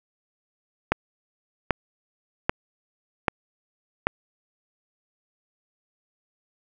click train, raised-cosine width 0.5 ms, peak -4 dBFS, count 5, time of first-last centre 0.92-4.07 s, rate 1.27 Hz, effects none

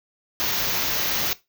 white band-stop noise, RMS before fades -24 dBFS, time 0.4-1.33 s, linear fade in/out 0 ms, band 6700 to 13000 Hz, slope 96 dB/octave, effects noise-tail reverb RT60 0.2 s tail -17 dB re dry

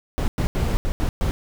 brown noise bursts at uneven times, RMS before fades -21 dBFS, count 6, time 0.18-0.28 / 0.38-0.47 / 0.55-0.77 / 0.85-0.92 / 1-1.09 / 1.21-1.31 s, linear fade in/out 0 ms, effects none

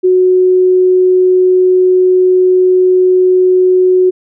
sine tone, 368.1 Hz, F#4, 9 cents flat, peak -5 dBFS, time 0.03-4.11 s, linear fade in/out 20 ms, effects none

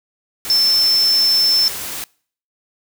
sine tone in noise, 5310 Hz, E8, 12 cents sharp, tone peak -11 dBFS, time 0.5-1.68 s, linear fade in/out 0 ms, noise white, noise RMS -27 dBFS, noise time 0.45-2.04 s, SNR +13 dB, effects noise-tail reverb RT60 0.5 s tail -25 dB re dry

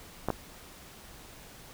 clicks, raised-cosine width 1 ms, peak -14 dBFS, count 2, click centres 0.286 / 0.303 s, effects pink hiss -50 dBFS RMS until 1.73 s

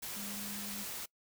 sine tone in noise, 203.7 Hz, G#3, 33 cents flat, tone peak -45 dBFS, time 0.16-0.84 s, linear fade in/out 10 ms, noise white, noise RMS -42 dBFS, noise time 0.02-1.06 s, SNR -6 dB, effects noise-tail reverb RT60 0.1 s tail -23 dB re dry

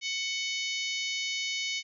harmonic tone with a mistuned harmonic, 740 Hz, F#5, in tune, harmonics 3 / 4 / 5 / 6 / 7 / 8 / 9, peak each -34 / -36 / -38 / -40 / -41 / -42 / -43 dBFS, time 0.01-1.83 s, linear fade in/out 50 ms, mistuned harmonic 4, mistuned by +28 cents, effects none

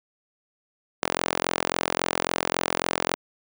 sawtooth tone with high-pass filter, 43.65 Hz, F1, in tune, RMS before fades -27 dBFS, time 1.02-3.15 s, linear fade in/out 10 ms, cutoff 480 Hz, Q 0.74, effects none

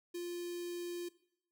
square tone with notch filter, 349.2 Hz, F4, in tune, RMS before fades -41 dBFS, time 0.14-1.09 s, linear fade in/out 10 ms, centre 1200 Hz, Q 0.55, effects noise-tail reverb RT60 0.7 s tail -19 dB re dry

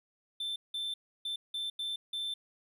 triangle tone bursts at uneven times, 3547 Hz, A7, 13 cents sharp, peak -32 dBFS, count 6, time 0.4-0.56 / 0.74-0.94 / 1.25-1.36 / 1.54-1.7 / 1.79-1.96 / 2.13-2.34 s, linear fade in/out 5 ms, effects none

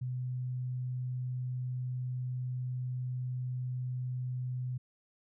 sine tone, 126.2 Hz, B2, 38 cents sharp, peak -33 dBFS, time 0.01-4.78 s, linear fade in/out 10 ms, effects none

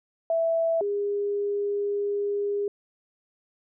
sine tone pair in turn, 660 / 406.9 Hz, E5 / G#4, +2 / -35 cents, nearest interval minor sixth, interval 837 cents, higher first, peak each -21 / -24 dBFS, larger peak first, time 0.3-0.81 / 0.81-2.68 s, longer second, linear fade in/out 2 ms, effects none

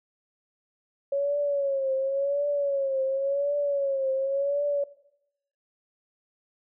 sine tone with vibrato, 554.4 Hz, C#5, in tune, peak -23 dBFS, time 1.12-4.84 s, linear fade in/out 5 ms, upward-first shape triangle, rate 0.92 Hz, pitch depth 83 cents each way, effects noise-tail reverb RT60 0.8 s tail -19 dB re dry

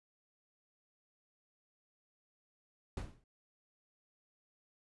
brown noise with exponential decay, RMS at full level -35 dBFS, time 2.97-3.24 s, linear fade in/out 2 ms, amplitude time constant 57 ms, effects resampled to 24000 Hz

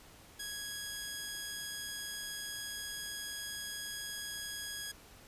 10% pulse tone, 1661.2 Hz, G#6, in tune, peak -31 dBFS, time 0.39-4.92 s, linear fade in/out 10 ms, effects pink hiss -57 dBFS RMS until 5.27 s + resampled to 32000 Hz

